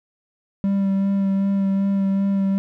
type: tone with vibrato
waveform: triangle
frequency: 196 Hz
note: G3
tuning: in tune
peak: -15 dBFS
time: 0.64-2.58 s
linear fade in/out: 0 ms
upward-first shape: sine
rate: 2.6 Hz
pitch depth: 16 cents each way
effects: none